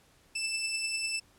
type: beating tone pair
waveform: 20% pulse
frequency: 2637 / 2647 Hz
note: E7 / E7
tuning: 0 / +7 cents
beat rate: 10 Hz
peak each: -34 / -27 dBFS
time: 0.35-1.2 s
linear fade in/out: 10 ms
effects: pink hiss -63 dBFS RMS until 1.38 s + low-pass 12000 Hz 12 dB/octave